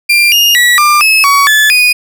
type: tone with pitch steps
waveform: 35% pulse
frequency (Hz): 2383 / 2838 / 1938 / 1193 / 2588 / 1127 / 1729 / 2474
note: D7 / F7 / B6 / D6 / E7 / C#6 / A6 / D#7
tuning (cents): +25 / +27 / -33 / +27 / -32 / +28 / -31 / -10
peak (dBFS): -3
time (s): 0.09-1.93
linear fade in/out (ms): 10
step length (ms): 230
effects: none